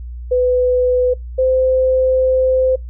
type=tone pair in turn; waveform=sine; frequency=500 / 517 Hz; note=B4 / C5; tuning=+21 / -21 cents; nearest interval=minor second; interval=58 cents; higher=second; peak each=-11 dBFS; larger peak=neither; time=0.31-1.14 / 1.38-2.76 s; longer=second; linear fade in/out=10 ms; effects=noise-tail reverb RT60 0.2 s tail -26 dB re dry + added 60 Hz sine -26 dBFS peak until 2.89 s